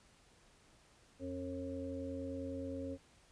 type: harmonic tone with a mistuned harmonic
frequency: 90.4 Hz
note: F#2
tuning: 40 cents flat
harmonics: 1 / 3 / 5 / 6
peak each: -47 / -42 / -49 / -45 dBFS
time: 1.19-2.98 s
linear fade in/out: 50 ms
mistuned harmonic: 1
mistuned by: -64 cents
effects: pink hiss -66 dBFS RMS until 3.31 s + resampled to 22050 Hz